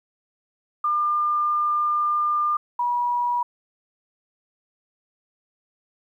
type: tone pair in turn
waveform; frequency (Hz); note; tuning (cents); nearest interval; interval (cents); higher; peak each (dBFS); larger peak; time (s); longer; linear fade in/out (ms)
sine; 1201 / 967.4; D6 / B5; +38 / -36; major third; 374; first; -19 / -20; first; 0.84-2.57 / 2.79-3.43; first; 5
effects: 10-bit